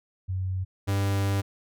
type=tone pair in turn; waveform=sine / 45% pulse; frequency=93.4 / 98.95 Hz; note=F#2 / G2; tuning=+17 / +17 cents; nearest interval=minor second; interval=100 cents; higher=second; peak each=-26 / -23 dBFS; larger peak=second; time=0.28-0.65 / 0.87-1.42 s; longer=second; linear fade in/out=20 ms; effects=none